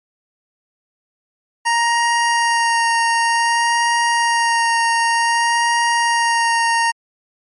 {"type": "tone with vibrato", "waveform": "25% pulse", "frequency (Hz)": 932.3, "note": "A#5", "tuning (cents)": 0, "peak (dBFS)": -10, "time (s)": [1.65, 6.92], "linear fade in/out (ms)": 20, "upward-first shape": "sine", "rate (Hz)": 0.54, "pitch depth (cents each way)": 12, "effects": ["MP3 48 kbps"]}